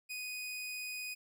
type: tone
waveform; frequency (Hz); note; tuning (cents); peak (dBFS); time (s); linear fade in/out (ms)
sawtooth; 2489; D#7; 0; -36; 0.09-1.15; 20
effects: none